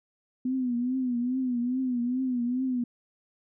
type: tone with vibrato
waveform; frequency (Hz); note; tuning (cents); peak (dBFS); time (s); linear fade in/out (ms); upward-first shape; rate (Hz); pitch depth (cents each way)
sine; 250; B3; +21; -25; 0.45-2.84; 5; triangle; 2.4; 100
effects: none